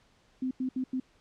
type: tone bursts at uneven times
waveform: sine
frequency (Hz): 258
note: C4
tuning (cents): -24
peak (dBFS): -28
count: 4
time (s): 0.42-0.51 / 0.6-0.69 / 0.76-0.84 / 0.93-1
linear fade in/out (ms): 5
effects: pink hiss -65 dBFS RMS until 1.2 s + low-pass 6000 Hz 12 dB/octave